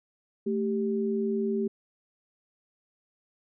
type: tone pair together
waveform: sine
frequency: 220 / 392 Hz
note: A3 / G4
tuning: 0 / 0 cents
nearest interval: minor seventh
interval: 1000 cents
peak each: -28 dBFS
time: 0.46-1.68 s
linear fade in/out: 10 ms
effects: none